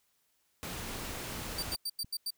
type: noise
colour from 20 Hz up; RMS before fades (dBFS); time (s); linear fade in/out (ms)
pink; -40; 0.63-1.75; 0
type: clicks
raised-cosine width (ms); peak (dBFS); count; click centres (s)
5; -42 / -35; 2; 1.295 / 2.045
type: tone bursts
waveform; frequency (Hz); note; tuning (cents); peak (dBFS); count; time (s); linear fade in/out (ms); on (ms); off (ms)
sawtooth; 4647; D8; -19; -30; 6; 1.58-2.306; 5; 46; 90
effects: white hiss -74 dBFS RMS until 2.37 s